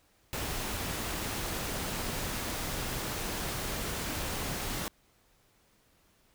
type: noise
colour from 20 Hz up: pink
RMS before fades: -35 dBFS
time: 0.33-4.88 s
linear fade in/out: 0 ms
effects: pink hiss -67 dBFS RMS until 6.34 s